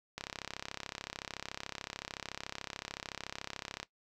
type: click train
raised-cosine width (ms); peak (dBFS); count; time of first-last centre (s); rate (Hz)
0.2; -21; 124; 0.18-3.83; 33.7
effects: noise-tail reverb RT60 0.1 s tail -17 dB re dry